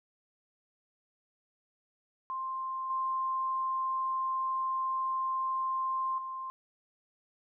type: tone with level steps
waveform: sine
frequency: 1051 Hz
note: C6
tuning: 7 cents sharp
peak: -33 / -29 / -36 dBFS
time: 2.3-6.5 s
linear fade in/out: 0 ms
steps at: 2.9 / 6.18 s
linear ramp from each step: 2 ms
effects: none